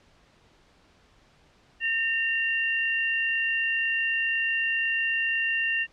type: tone pair together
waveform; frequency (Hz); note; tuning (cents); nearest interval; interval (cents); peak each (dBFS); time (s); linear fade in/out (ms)
sine; 1822 / 2768; A#6 / F7; -40 / -16; perfect fifth; 724; -26; 1.8-5.87; 50
effects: pink hiss -60 dBFS RMS until 5.92 s + low-pass 5000 Hz 12 dB/octave